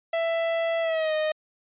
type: tone with pitch glide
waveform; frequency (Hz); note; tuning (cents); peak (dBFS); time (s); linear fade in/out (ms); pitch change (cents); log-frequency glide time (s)
45% pulse; 663 to 618.6; E5 to D#5; +10 to -10; -23; 0.13-1.32; 5; -120; 0.81-1.14
effects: resampled to 8000 Hz